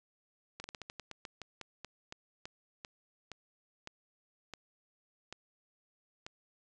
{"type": "slowing click train", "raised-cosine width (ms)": 0.2, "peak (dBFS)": -26, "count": 20, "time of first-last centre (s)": [0.6, 6.265], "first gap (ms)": 41, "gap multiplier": 1.19, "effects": ["resampled to 22050 Hz"]}